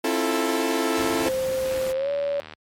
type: chord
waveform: sawtooth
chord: F major seventh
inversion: second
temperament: equal with one note detuned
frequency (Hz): 267.1 / 329.6 / 349.2 / 440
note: C4 / E4 / F4 / A4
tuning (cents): +36 / 0 / 0 / 0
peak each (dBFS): -23 / -22 / -26 / -22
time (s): 0.04-1.29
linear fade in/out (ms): 5
type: noise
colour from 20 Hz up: pink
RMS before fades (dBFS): -35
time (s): 0.96-1.93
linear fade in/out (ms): 20
type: tone with pitch glide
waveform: sine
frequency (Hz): 523.3 to 567.4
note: C5 to C#5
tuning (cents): 0 to +40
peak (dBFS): -22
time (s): 1.26-2.4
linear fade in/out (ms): 0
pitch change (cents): +140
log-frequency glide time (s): 1.94-2.1
type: click train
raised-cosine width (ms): 0.3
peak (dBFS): -22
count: 69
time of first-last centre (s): 1.66-2.536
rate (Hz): 77.6
effects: high-pass 60 Hz 12 dB/octave + MP3 64 kbps